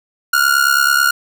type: ring-modulated tone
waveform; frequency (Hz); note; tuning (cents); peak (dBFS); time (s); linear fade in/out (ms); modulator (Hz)
45% pulse; 1422; F6; +31; -8; 0.33-1.11; 5; 34.6
effects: none